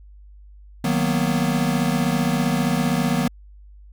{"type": "chord", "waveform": "square", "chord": "B major seventh", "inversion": "first", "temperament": "equal with one note detuned", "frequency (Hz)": [155.56, 185, 233.1, 248.4], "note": ["D#3", "F#3", "A#3", "B3"], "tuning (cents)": [0, 0, 0, 10], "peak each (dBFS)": -25, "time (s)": [0.84, 3.28], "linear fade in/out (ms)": 5, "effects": ["added 50 Hz sine -42 dBFS peak until 3.92 s"]}